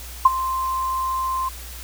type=tone with ADSR envelope; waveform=sine; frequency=1046.5 Hz; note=C6; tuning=in tune; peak=-5 dBFS; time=0.25-1.49 s; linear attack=7 ms; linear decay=26 ms; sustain=-16 dB; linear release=8 ms; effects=added 60 Hz sine -36 dBFS peak until 1.83 s + white hiss -39 dBFS RMS until 1.83 s